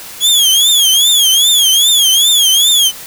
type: tone with vibrato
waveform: sawtooth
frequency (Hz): 3322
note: G#7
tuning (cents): 0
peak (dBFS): -4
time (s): 0.2-2.92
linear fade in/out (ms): 50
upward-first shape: triangle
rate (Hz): 2.5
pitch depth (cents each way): 160
effects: white hiss -30 dBFS RMS until 3.06 s